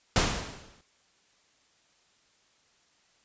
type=noise with exponential decay; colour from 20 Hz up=pink; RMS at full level=-21 dBFS; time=0.16-0.81 s; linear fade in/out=1 ms; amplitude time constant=140 ms; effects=white hiss -66 dBFS RMS until 3.24 s + resampled to 16000 Hz